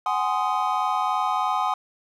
triangle chord, Ab dominant seventh, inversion third, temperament just, 747.5 / 830.6 / 1038.3 / 1245.9 Hz, Gb5 / Ab5 / C6 / Eb6, +17 / 0 / -14 / +2 cents, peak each -25 dBFS, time 0.06-1.74 s, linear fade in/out 2 ms, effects none

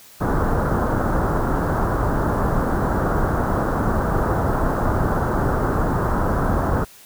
pink low-pass noise, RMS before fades -20 dBFS, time 0.2-6.85 s, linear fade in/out 20 ms, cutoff 1500 Hz, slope 48 dB/octave, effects white hiss -46 dBFS RMS until 7.05 s

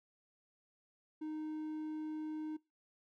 triangle tone, 309.5 Hz, D#4, 9 cents flat, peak -37 dBFS, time 1.21-2.57 s, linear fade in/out 10 ms, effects noise-tail reverb RT60 0.2 s tail -21 dB re dry

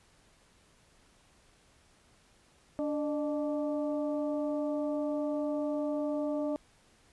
harmonic tone with a mistuned harmonic, 291.3 Hz, D4, 14 cents flat, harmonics 1 / 2 / 3 / 4, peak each -32 / -33 / -46 / -49 dBFS, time 2.79-6.56 s, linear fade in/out 0 ms, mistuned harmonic 2, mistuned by +62 cents, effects pink hiss -64 dBFS RMS until 7.12 s + resampled to 24000 Hz

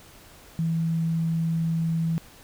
sine tone, 164 Hz, E3, 9 cents flat, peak -22 dBFS, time 0.59-2.18 s, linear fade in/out 0 ms, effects pink hiss -50 dBFS RMS until 2.43 s

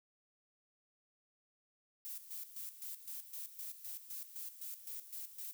violet noise with tremolo, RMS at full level -45 dBFS, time 2.05-5.53 s, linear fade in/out 0 ms, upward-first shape square, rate 3.9 Hz, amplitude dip 70%, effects none

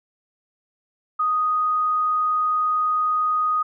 sine tone, 1244.5 Hz, D#6, in tune, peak -18 dBFS, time 1.19-3.63 s, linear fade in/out 10 ms, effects none

